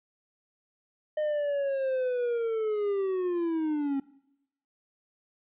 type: linear sweep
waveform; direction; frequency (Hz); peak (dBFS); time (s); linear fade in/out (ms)
triangle; down; 614 to 270.2; -24; 1.17-4; 5
effects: noise-tail reverb RT60 0.8 s tail -20 dB re dry + resampled to 8000 Hz